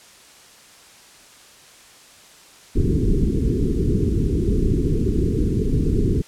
pink low-pass noise, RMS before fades -19 dBFS, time 2.75-6.22 s, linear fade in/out 10 ms, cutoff 440 Hz, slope 96 dB/octave, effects white hiss -47 dBFS RMS until 6.27 s + low-pass 9000 Hz 12 dB/octave

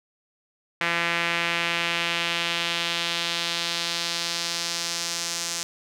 sawtooth tone with band-pass filter sweep, 170.1 Hz, F3, 45 cents flat, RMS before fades -27 dBFS, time 0.81-5.63 s, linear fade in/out 0 ms, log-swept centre 2100 to 6300 Hz, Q 1.8, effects none

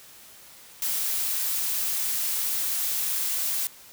blue noise, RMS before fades -27 dBFS, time 0.82-3.67 s, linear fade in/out 2 ms, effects white hiss -49 dBFS RMS until 3.92 s

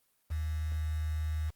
sine tone with quantisation, 78 Hz, D#2, 5 cents sharp, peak -30 dBFS, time 0.3-1.51 s, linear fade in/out 20 ms, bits 8, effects white hiss -73 dBFS RMS until 1.55 s + Opus 32 kbps

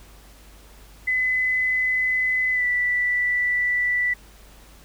sine tone with pitch glide, 2017 to 1969.8 Hz, B6 to B6, +36 to -5 cents, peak -19 dBFS, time 1.07-4.14 s, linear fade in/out 10 ms, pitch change -41 cents, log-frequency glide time 2.52-2.65 s, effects added 50 Hz sine -47 dBFS peak until 4.84 s + pink hiss -51 dBFS RMS until 4.84 s

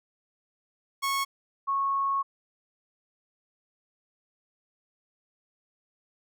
sawtooth / sine tone pair in turn, 1100 / 1100 Hz, C#6 / C#6, -14 / -14 cents, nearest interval unison, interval 0 cents, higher neither, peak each -22 / -24 dBFS, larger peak first, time 1.02-1.25 / 1.67-2.23 s, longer second, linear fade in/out 20 ms, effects none

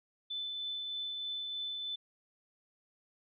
sine tone with tremolo, 3514 Hz, A7, 3 cents flat, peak -35 dBFS, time 0.3-1.96 s, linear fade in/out 10 ms, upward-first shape triangle, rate 3.2 Hz, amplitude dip 25%, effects none

